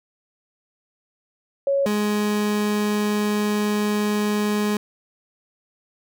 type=tone pair in turn; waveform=sine / 30% pulse; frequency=554.4 / 208.9 Hz; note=C#5 / G#3; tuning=0 / +10 cents; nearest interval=octave + perfect fourth; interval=1690 cents; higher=first; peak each=-17 dBFS; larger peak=neither; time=1.67-1.86 / 1.86-4.77 s; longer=second; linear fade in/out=2 ms; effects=none